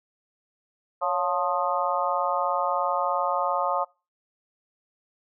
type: harmonic tone with a mistuned harmonic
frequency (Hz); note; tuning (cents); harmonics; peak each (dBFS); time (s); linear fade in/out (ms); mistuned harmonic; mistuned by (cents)
177; F3; +23; 3 / 4 / 5 / 6 / 7; -29 / -29 / -29 / -29 / -29; 1.01-3.85; 20; 3; +75
effects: noise-tail reverb RT60 0.3 s tail -24 dB re dry